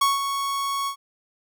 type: tone with ADSR envelope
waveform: 45% pulse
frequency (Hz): 1108.7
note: C#6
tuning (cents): 0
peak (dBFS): -16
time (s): 0.01-0.96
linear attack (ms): 7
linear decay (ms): 170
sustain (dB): -8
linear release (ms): 87
effects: none